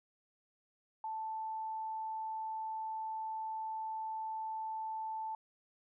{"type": "tone", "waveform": "sine", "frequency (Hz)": 880, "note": "A5", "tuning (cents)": 0, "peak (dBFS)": -37, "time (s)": [1.04, 5.35], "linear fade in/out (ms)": 2, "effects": []}